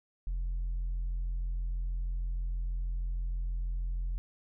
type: tone with tanh clipping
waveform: sine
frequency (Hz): 43.15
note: F1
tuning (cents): -20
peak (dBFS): -31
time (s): 0.27-4.18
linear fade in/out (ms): 0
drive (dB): 1
effects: none